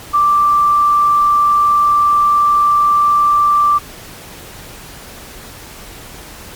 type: tone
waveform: sine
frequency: 1174.7 Hz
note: D6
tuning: in tune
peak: -8 dBFS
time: 0.13-3.79 s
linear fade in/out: 20 ms
effects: pink hiss -34 dBFS RMS until 6.55 s + MP3 96 kbps